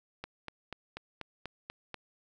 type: click train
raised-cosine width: 0.3 ms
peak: -23 dBFS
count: 8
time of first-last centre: 0.24-1.943 s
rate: 4.11 Hz
effects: none

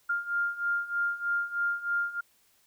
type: beating tone pair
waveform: sine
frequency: 1400 / 1403.2 Hz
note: F6 / F6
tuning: +4 / +8 cents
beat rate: 3.2 Hz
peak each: -32 / -29 dBFS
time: 0.09-2.21 s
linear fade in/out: 10 ms
effects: white hiss -66 dBFS RMS until 2.66 s

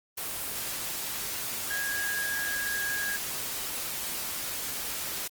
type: tone in noise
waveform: sine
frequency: 1643 Hz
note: G#6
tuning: 19 cents flat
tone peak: -30 dBFS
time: 1.7-3.17 s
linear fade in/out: 10 ms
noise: white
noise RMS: -34 dBFS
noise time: 0.17-5.28 s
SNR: +1 dB
effects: Opus 24 kbps

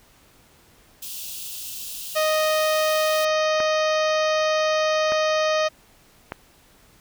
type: high-pass noise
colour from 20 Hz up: white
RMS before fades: -34 dBFS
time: 1.02-3.25 s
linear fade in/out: 5 ms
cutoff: 2600 Hz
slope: 96 dB/octave
type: harmonic tone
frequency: 622 Hz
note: D#5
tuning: 1 cent flat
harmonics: 1 / 2 / 3 / 4 / 5 / 6 / 7 / 8 / 9 / 10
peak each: -20 / -26 / -30 / -32 / -34 / -36 / -37 / -38 / -39 / -40 dBFS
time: 2.15-5.69 s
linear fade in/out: 20 ms
type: clicks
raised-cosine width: 0.5 ms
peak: -14 dBFS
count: 3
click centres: 3.603 / 5.121 / 6.321 s
effects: pink hiss -55 dBFS RMS until 7 s

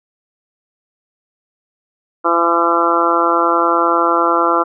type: harmonic tone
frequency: 169.4 Hz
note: E3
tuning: 48 cents sharp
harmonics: 2 / 3 / 4 / 5 / 6 / 7 / 8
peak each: -19 / -20 / -21 / -22 / -19 / -17 / -17 dBFS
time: 2.24-4.64 s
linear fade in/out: 20 ms
effects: none

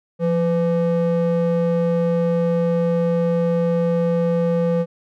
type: ring-modulated tone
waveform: triangle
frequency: 338 Hz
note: E4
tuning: 43 cents sharp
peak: -11 dBFS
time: 0.19-4.86 s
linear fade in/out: 50 ms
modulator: 165 Hz
effects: none

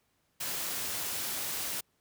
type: noise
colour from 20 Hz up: white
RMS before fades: -35 dBFS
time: 0.4-1.81 s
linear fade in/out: 10 ms
effects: pink hiss -74 dBFS RMS until 2 s + high-pass 60 Hz 12 dB/octave

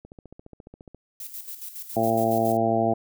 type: click train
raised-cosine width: 2 ms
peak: -30 dBFS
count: 14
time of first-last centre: 0.05-0.947 s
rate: 14.5 Hz
type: noise with tremolo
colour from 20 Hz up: violet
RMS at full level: -36 dBFS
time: 1.2-2.57 s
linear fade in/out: 2 ms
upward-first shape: square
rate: 7.2 Hz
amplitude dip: 60%
type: harmonic tone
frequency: 113 Hz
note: A2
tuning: 47 cents sharp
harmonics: 1 / 2 / 3 / 4 / 5 / 6 / 7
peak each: -31 / -27 / -28 / -30 / -31 / -23 / -28 dBFS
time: 1.96-2.94 s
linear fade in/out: 10 ms
effects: none

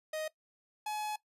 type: tone pair in turn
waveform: 45% pulse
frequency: 624 / 848.4 Hz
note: D#5 / G#5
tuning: +5 / +37 cents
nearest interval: perfect fourth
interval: 532 cents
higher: second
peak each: -35 / -35 dBFS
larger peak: neither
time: 0.13-0.28 / 0.86-1.16 s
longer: second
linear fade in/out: 5 ms
effects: noise-tail reverb RT60 0.1 s tail -18 dB re dry + resampled to 32000 Hz

